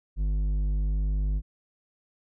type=tone with low-pass filter; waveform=square; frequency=50.3 Hz; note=G1; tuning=45 cents sharp; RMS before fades=-26 dBFS; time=0.16-1.42 s; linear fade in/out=50 ms; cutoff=150 Hz; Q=0.59; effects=none